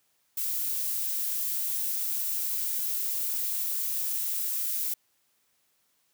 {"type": "noise", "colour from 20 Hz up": "violet", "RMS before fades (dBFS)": -30, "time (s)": [0.37, 4.94], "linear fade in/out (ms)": 5, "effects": ["white hiss -71 dBFS RMS until 6.13 s", "high-pass 80 Hz 12 dB/octave"]}